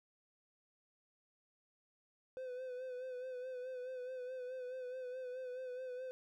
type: tone with vibrato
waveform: triangle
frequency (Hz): 507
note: B4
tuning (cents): +45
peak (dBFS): -40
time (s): 2.37-6.11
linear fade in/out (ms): 0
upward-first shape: sine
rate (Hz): 4.7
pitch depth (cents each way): 42
effects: none